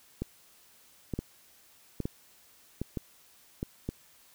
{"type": "two click trains", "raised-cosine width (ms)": 3, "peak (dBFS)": [-19, -19], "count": [4, 5], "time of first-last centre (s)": [[1.19, 3.629], [0.22, 3.89]], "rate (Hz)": [1.23, 1.09], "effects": ["white hiss -60 dBFS RMS until 4.34 s"]}